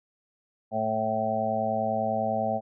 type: harmonic tone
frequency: 110 Hz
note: A2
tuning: in tune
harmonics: 1 / 2 / 4 / 5 / 6 / 7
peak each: -38 / -32 / -40 / -32 / -29 / -29 dBFS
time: 0.71-2.61 s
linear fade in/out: 50 ms
effects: none